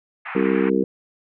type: band-pass noise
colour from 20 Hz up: white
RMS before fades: -32 dBFS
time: 0.25-0.7 s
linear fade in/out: 10 ms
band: 750 to 2400 Hz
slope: 48 dB/octave
type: harmonic tone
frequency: 65.41 Hz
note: C2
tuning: in tune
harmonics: 3 / 4 / 5 / 6 / 7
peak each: -23 / -23 / -23 / -23 / -23 dBFS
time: 0.35-0.84 s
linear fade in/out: 5 ms
effects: none